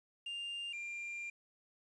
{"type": "tone pair in turn", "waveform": "triangle", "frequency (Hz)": [2800, 2388], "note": ["F7", "D7"], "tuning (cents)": [4, 28], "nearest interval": "minor third", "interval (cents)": 276, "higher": "first", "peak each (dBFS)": [-38, -39], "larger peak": "first", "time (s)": [[0.26, 0.73], [0.73, 1.3]], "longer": "second", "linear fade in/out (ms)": 5, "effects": ["resampled to 22050 Hz", "11-bit"]}